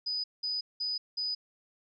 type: tone bursts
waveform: sine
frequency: 4978 Hz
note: D#8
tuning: in tune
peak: -30 dBFS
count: 4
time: 0.06-1.35 s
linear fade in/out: 10 ms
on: 180 ms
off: 190 ms
effects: none